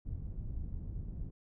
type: low-pass noise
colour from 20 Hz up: pink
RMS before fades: -40 dBFS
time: 0.05-1.31 s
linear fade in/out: 10 ms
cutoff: 130 Hz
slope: 12 dB/octave
effects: none